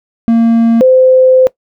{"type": "tone pair in turn", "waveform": ["triangle", "sine"], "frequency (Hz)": [229.9, 516.1], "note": ["A#3", "C5"], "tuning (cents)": [-24, -24], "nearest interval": "octave + major second", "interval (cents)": 1400, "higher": "second", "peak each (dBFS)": -3, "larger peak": "neither", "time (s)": [[0.28, 0.81], [0.81, 1.47]], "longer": "second", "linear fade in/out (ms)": 0, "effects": ["noise-tail reverb RT60 0.1 s tail -20 dB re dry"]}